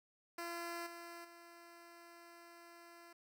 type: tone with level steps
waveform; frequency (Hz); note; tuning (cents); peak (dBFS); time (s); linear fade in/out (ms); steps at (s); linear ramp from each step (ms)
10% pulse; 341.5; F4; -39; -34 / -41 / -48; 0.38-3.13; 5; 0.86 / 1.24; 10
effects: none